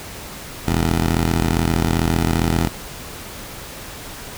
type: ring-modulated tone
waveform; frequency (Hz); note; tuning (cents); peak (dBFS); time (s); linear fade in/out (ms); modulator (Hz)
15% pulse; 82.41; E2; 0; -7; 0.67-2.68; 10; 23.6
effects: pink hiss -34 dBFS RMS until 4.37 s